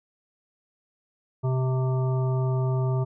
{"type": "harmonic tone with a mistuned harmonic", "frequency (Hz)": 130, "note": "C3", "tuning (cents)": -11, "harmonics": [1, 3, 5, 7, 9], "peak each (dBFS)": [-22, -32, -36, -39, -41], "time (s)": [1.43, 3.05], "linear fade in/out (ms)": 20, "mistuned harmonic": 1, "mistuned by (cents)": -16, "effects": []}